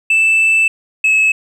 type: tone pair in turn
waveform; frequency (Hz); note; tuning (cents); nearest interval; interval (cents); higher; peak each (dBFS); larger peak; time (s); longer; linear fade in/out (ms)
sine; 2642 / 2588; E7 / E7; +3 / -32; unison; 35; first; -6; neither; 0.1-0.68 / 1.04-1.32; first; 5
effects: tanh soft clip ceiling -8 dBFS + 8-bit